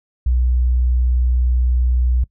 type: tone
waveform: sine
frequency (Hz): 61.74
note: B1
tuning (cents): 0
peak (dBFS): -13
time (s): 0.26-2.24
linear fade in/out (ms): 5
effects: noise-tail reverb RT60 0.1 s tail -20 dB re dry